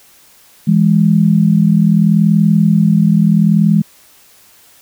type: tone pair together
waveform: sine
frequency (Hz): 165.4 / 206.1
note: E3 / G#3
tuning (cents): +6 / -13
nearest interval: major third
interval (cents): 381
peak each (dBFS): -10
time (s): 0.67-3.82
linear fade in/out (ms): 10
effects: white hiss -46 dBFS RMS until 4.81 s